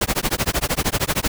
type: noise with tremolo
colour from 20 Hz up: pink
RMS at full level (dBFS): -18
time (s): 0.01-1.28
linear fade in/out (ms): 5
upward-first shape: sine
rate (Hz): 13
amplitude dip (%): 100
effects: none